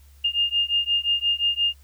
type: beating tone pair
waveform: sine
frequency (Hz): 2819 / 2824.7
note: F7 / F7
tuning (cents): +16 / +19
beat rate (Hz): 5.7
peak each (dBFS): -23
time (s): 0.24-1.74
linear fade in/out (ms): 10
effects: added 70 Hz sine -48 dBFS peak until 1.83 s + white hiss -60 dBFS RMS until 1.83 s